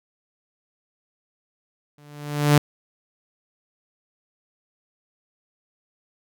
sawtooth tone with exponential growth, 146.83 Hz, D3, in tune, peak -7 dBFS, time 1.98-2.58 s, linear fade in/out 2 ms, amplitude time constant 130 ms, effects none

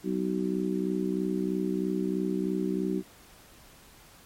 harmonic tone, 63.1 Hz, B1, 38 cents sharp, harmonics 3 / 4 / 5 / 6, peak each -30 / -36 / -31 / -32 dBFS, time 0.03-3.03 s, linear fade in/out 50 ms, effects pink hiss -54 dBFS RMS until 4.25 s + MP3 64 kbps

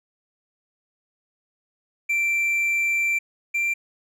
triangle tone pair in turn, 2349 / 2362 Hz, D7 / D7, 0 / +9 cents, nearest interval unison, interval 9 cents, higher second, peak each -18 / -19 dBFS, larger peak first, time 2.09-3.19 / 3.54-3.74 s, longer first, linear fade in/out 10 ms, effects none

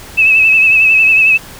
sine tone with vibrato, 2600 Hz, E7, 24 cents flat, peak -5 dBFS, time 0.17-1.38 s, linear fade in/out 20 ms, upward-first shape sine, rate 11 Hz, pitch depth 43 cents each way, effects pink hiss -33 dBFS RMS until 1.59 s

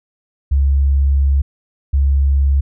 sine tone pair in turn, 69.1 / 69.1 Hz, C#2 / C#2, -5 / -5 cents, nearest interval unison, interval 0 cents, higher neither, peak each -10 dBFS, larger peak neither, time 0.51-1.42 / 1.93-2.61 s, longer first, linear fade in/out 10 ms, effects none

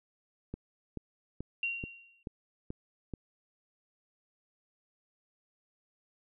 click train, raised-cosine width 3 ms, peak -25 dBFS, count 7, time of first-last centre 0.54-3.137 s, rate 2.31 Hz
sine tone with exponential decay, 2756 Hz, F7, 24 cents flat, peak -28 dBFS, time 1.63-2.23 s, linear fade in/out 2 ms, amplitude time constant 130 ms
effects none

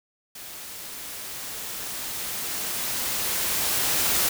white noise with level ramp, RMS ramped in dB -40 to -22 dBFS, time 0.35-4.29 s, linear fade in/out 5 ms, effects none

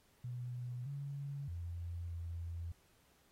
sine tone with pitch steps, 123 / 140.9 / 85.8 / 84.5 Hz, B2 / C#3 / F2 / E2, -7 / +29 / -30 / +43 cents, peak -40 dBFS, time 0.24-2.72 s, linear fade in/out 5 ms, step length 620 ms, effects pink hiss -71 dBFS RMS until 3.31 s + AAC 48 kbps

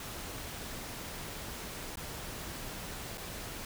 pink noise with dropouts, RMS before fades -42 dBFS, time 0-3.65 s, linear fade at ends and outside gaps 2 ms, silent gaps 1.957-1.971 / 3.175-3.179 s, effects none

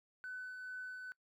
triangle tone with tremolo, 1505 Hz, F#6, 29 cents sharp, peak -38 dBFS, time 0.24-1.12 s, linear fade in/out 0 ms, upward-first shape triangle, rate 2.3 Hz, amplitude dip 45%, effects noise-tail reverb RT60 0.1 s tail -25 dB re dry + tanh soft clip ceiling -40 dBFS

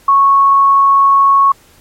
sine tone, 1104 Hz, C#6, 7 cents flat, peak -5 dBFS, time 0.08-1.52 s, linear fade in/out 5 ms, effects pink hiss -46 dBFS RMS until 1.8 s + MP3 64 kbps

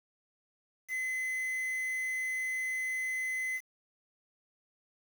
triangle tone with quantisation, 2037 Hz, C7, 47 cents flat, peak -30 dBFS, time 0.88-3.61 s, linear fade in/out 50 ms, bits 8, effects none

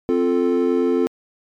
triangle chord, F major, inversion second, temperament equal, 261.6 / 349.2 / 440 Hz, C4 / F4 / A4, 0 / 0 / 0 cents, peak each -18 dBFS, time 0.09-1.07 s, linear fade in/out 0 ms, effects MP3 96 kbps

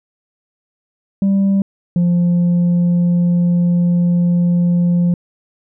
sine tone pair in turn, 196 / 174.62 Hz, G3 / F3, 0 / 0 cents, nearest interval major second, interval 200 cents, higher first, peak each -8 dBFS, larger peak neither, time 1.22-1.62 / 1.96-5.14 s, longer second, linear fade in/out 2 ms, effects tanh soft clip ceiling -10 dBFS

